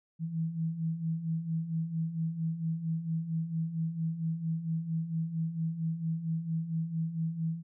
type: beating tone pair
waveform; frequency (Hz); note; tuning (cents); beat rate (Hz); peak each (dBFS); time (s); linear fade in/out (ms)
sine; 159.8 / 164.2; D#3 / E3; +47 / -6; 4.4; -37 / -31; 0.19-7.63; 50
effects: none